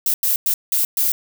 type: noise bursts at uneven times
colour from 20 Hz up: violet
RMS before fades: -18 dBFS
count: 5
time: 0.06-0.14 / 0.23-0.36 / 0.46-0.54 / 0.72-0.85 / 0.97-1.12 s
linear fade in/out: 2 ms
effects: none